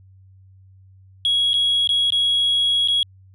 sine tone with dropouts, 3322 Hz, G#7, in tune, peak -14 dBFS, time 1.25-3.03 s, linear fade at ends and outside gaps 1 ms, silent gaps 1.533-1.54 / 1.874-1.891 / 2.104-2.122 / 2.876-2.884 s, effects tanh soft clip ceiling -13 dBFS + added 95 Hz sine -46 dBFS peak until 3.34 s

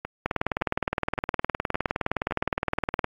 two click trains, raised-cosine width 0.5 ms, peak -16 / -9 dBFS, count 5 / 55, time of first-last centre 0.05-2.31 / 0.26-3.044 s, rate 1.77 / 19.4 Hz, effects AAC 32 kbps

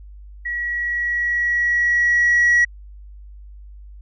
sine tone with level ramp, 1921 Hz, B6, 48 cents flat, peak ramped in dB -22 to -9 dBFS, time 0.45-2.65 s, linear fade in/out 10 ms, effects tanh soft clip ceiling -10 dBFS + added 50 Hz sine -37 dBFS peak until 4.01 s

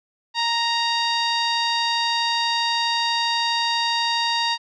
sawtooth tone with low-pass filter, 932.3 Hz, A#5, in tune, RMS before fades -22 dBFS, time 0.34-4.58 s, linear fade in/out 50 ms, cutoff 4300 Hz, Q 5.2, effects none

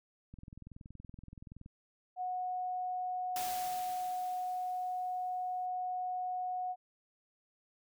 click train, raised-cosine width 5 ms, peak -37 dBFS, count 29, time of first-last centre 0.34-1.661 s, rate 21.2 Hz
sine tone, 732 Hz, F#5, 19 cents flat, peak -34 dBFS, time 2.16-6.76 s, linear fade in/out 50 ms
white noise with exponential decay, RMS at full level -40 dBFS, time 3.36-5.66 s, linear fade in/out 1 ms, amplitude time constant 500 ms
effects none

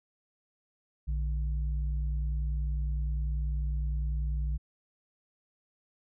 sine tone pair together, 59.43 / 150 Hz, A#1 / D3, +34 / +37 cents, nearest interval octave + major third, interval 1603 cents, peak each -28 / -39 dBFS, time 1.07-4.58 s, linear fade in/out 20 ms, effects none

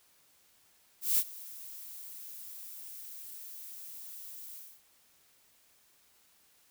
violet noise with ADSR envelope, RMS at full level -25 dBFS, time 1.01-4.82 s, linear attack 170 ms, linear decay 54 ms, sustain -21 dB, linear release 280 ms, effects white hiss -66 dBFS RMS until 6.7 s

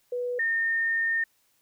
sine tone pair in turn, 491.1 / 1824.4 Hz, B4 / A#6, -10 / -38 cents, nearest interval octave + major seventh, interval 2272 cents, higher second, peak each -27 / -23 dBFS, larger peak second, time 0.12-0.39 / 0.39-1.24 s, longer second, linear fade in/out 5 ms, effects white hiss -68 dBFS RMS until 1.61 s

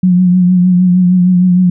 sine tone with vibrato, 180.8 Hz, F#3, 40 cents flat, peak -5 dBFS, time 0.03-1.7 s, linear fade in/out 5 ms, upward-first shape triangle, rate 6.5 Hz, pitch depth 45 cents each way, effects none

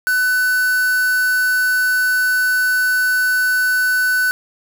triangle tone with quantisation, 1500 Hz, F#6, 23 cents sharp, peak -12 dBFS, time 0.07-4.31 s, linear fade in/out 0 ms, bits 4, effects none

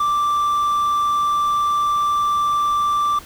triangle tone, 1174.7 Hz, D6, in tune, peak -14 dBFS, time 0-3.19 s, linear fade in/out 5 ms, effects pink hiss -41 dBFS RMS until 3.25 s

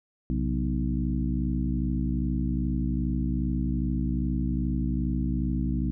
harmonic tone with a mistuned harmonic, 62.5 Hz, B1, 21 cents sharp, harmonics 1 / 2 / 3 / 4 / 5, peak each -28 / -32 / -31 / -31 / -35 dBFS, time 0.3-5.91 s, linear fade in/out 0 ms, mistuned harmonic 2, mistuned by +140 cents, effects none

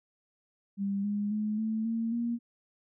sine tone with pitch steps, 198.6 / 205.5 / 212.6 / 220 / 227.6 / 235.5 Hz, G3 / G#3 / G#3 / A3 / A#3 / A#3, +23 / -18 / +41 / 0 / -41 / +18 cents, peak -28 dBFS, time 0.77-2.39 s, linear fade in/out 50 ms, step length 270 ms, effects none

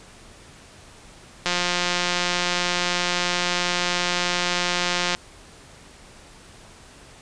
click train, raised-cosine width 0.2 ms, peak -5 dBFS, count 654, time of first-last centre 1.46-5.149 s, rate 177 Hz, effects pink hiss -47 dBFS RMS until 7.21 s + resampled to 22050 Hz

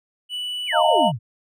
triangle tone with pitch glide, 2962 to 2943 Hz, F#7 to F#7, +1 to -10 cents, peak -24 dBFS, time 0.29-1.12 s, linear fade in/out 50 ms, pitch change -11 cents, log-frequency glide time 0.83-0.96 s
sine exponential sweep, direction down, 2666 to 98 Hz, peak -22 dBFS, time 0.66-1.19 s, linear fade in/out 50 ms
sine chord, Eb suspended second, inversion none, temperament equal with one note detuned, 622.3 / 698.5 / 908.9 Hz, Eb5 / F5 / Bb5, 0 / 0 / -44 cents, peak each -19 dBFS, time 0.72-1.12 s, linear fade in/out 50 ms
effects none

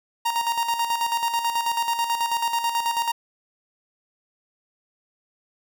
45% pulse tone with tremolo, 932.3 Hz, A#5, in tune, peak -20 dBFS, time 0.25-3.12 s, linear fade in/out 10 ms, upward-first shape square, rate 9.2 Hz, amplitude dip 55%, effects none

